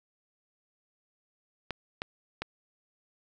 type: clicks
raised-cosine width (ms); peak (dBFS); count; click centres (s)
0.3; -17; 3; 1.707 / 2.019 / 2.42
effects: none